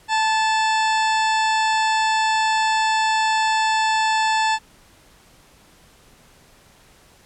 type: harmonic tone with a mistuned harmonic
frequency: 880 Hz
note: A5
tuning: in tune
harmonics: 1 / 2 / 3 / 4 / 5 / 6 / 8 / 9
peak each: -18 / -24 / -28 / -30 / -32 / -34 / -36 / -37 dBFS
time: 0.08-4.59 s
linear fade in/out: 50 ms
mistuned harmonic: 2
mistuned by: -21 cents
effects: pink hiss -52 dBFS RMS until 7.25 s + low-pass 12000 Hz 12 dB/octave

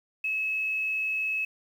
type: tone with quantisation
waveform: sine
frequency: 2583 Hz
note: E7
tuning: 36 cents flat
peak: -26 dBFS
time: 0.24-1.45 s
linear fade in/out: 5 ms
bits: 9
effects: none

